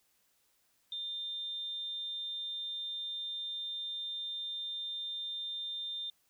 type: tone with amplitude modulation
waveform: sine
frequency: 3600 Hz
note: A7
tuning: 39 cents sharp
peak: -35 dBFS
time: 0.92-6.1 s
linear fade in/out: 2 ms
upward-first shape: sine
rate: 245 Hz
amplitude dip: 30%
effects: white hiss -73 dBFS RMS until 6.29 s